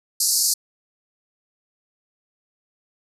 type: band-pass noise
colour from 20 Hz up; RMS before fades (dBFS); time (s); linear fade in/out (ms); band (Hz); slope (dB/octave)
pink; -20; 0.2-0.54; 5; 4400 to 13000; 96
effects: none